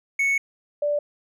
triangle / sine tone pair in turn, 2213 / 586.1 Hz, C#7 / D5, -3 / -4 cents, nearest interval octave + major seventh, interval 2301 cents, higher first, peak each -17 / -20 dBFS, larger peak first, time 0.19-0.38 / 0.82-0.99 s, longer first, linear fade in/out 5 ms, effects none

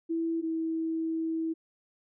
sine tone pair in turn, 329.6 / 324.3 Hz, E4 / E4, 0 / -28 cents, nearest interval unison, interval 28 cents, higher first, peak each -27 / -28 dBFS, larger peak first, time 0.09-0.42 / 0.42-1.54 s, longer second, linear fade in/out 20 ms, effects none

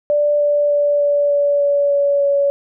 sine tone with pitch steps, 587.3 / 583.9 / 580.6 / 577.2 / 573.9 / 570.6 / 567.3 / 564 Hz, D5 / D5 / D5 / D5 / D5 / C#5 / C#5 / C#5, 0 / -10 / -20 / -30 / -40 / +50 / +40 / +30 cents, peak -12 dBFS, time 0.1-2.5 s, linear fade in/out 0 ms, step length 300 ms, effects none

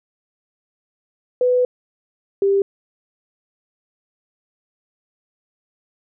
sine tone pair in turn, 498 / 395.3 Hz, B4 / G4, +14 / +15 cents, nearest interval major third, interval 399 cents, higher first, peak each -13 dBFS, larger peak neither, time 1.41-1.65 / 2.42-2.62 s, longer first, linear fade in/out 2 ms, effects none

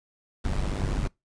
brown noise with amplitude modulation, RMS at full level -24 dBFS, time 0.44-1.08 s, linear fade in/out 10 ms, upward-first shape sine, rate 98.5 Hz, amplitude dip 75%, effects noise-tail reverb RT60 0.2 s tail -24 dB re dry + resampled to 22050 Hz

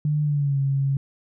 sine tone with pitch glide, 149.8 to 137.37 Hz, D3 to C#3, +35 to -15 cents, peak -19 dBFS, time 0.05-0.97 s, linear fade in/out 2 ms, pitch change -150 cents, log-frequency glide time 0.22-0.59 s, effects none

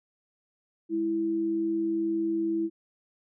sine tone pair together, 207.6 / 329.6 Hz, G#3 / E4, 0 / 0 cents, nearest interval minor sixth, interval 800 cents, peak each -37 / -25 dBFS, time 0.89-2.7 s, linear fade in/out 50 ms, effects none

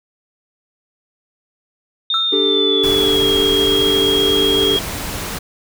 sine tone with pitch glide, 3652 to 3272 Hz, A#7 to G#7, -36 to -26 cents, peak -15 dBFS, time 2.1-4.79 s, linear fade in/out 2 ms, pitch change -190 cents, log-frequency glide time 2.25-3.29 s
triangle tone with exponential decay, 1328 Hz, E6, 12 cents sharp, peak -14 dBFS, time 2.14-2.42 s, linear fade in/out 1 ms, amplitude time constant 59 ms
triangle chord, D suspended fourth, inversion none, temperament equal, 293.7 / 392 / 440 Hz, D4 / G4 / A4, 0 / 0 / 0 cents, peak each -20 / -16 / -18 dBFS, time 2.32-4.77 s, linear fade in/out 10 ms
pink noise, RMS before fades -25 dBFS, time 2.83-5.39 s, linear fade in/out 10 ms
effects none

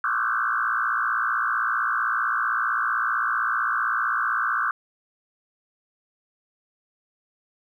sine tone with frequency modulation, 1338 Hz, E6, 25 cents sharp, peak -21 dBFS, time 0.04-4.71 s, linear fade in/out 2 ms, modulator 57.8 Hz, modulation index 4.1, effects 10-bit

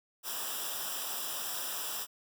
white noise with comb filter, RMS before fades -37 dBFS, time 0.23-2.07 s, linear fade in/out 50 ms, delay 0.46 ms, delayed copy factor -0.85, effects none

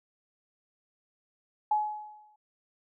sine tone with exponential decay, 847 Hz, G#5, 34 cents sharp, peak -21 dBFS, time 1.71-2.36 s, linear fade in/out 5 ms, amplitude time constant 140 ms, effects none

